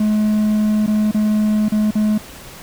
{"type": "tone with dropouts", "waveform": "triangle", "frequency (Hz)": 212.9, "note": "G#3", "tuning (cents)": 43, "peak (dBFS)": -11, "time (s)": [0, 2.18], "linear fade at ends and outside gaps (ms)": 5, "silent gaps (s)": [[0.864, 0.876], [1.113, 1.144], [1.686, 1.72], [1.909, 1.953]], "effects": ["pink hiss -37 dBFS RMS until 2.62 s"]}